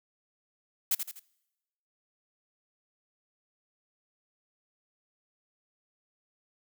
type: noise with echo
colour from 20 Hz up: blue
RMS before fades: -26 dBFS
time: 0.91-0.95 s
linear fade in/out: 5 ms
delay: 82 ms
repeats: 3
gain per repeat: -7 dB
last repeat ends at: 1.196 s
effects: noise-tail reverb RT60 1.0 s tail -25 dB re dry